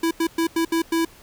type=tone bursts at uneven times; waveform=square; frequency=330 Hz; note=E4; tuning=2 cents sharp; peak=-19 dBFS; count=6; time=0.03-0.11 / 0.2-0.27 / 0.38-0.47 / 0.56-0.65 / 0.72-0.82 / 0.92-1.05 s; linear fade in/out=5 ms; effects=pink hiss -49 dBFS RMS until 1.22 s